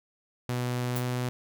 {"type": "tone with pitch glide", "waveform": "sawtooth", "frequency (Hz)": [123.47, 124.33], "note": ["B2", "B2"], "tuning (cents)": [0, 12], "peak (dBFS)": -24, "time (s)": [0.49, 1.29], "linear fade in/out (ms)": 0, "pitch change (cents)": 12, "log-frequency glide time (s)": [0.87, 1.06]}
{"type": "noise with exponential decay", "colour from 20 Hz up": "violet", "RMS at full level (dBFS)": -30, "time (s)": [0.96, 1.07], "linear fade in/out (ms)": 2, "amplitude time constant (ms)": 23}
{"effects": []}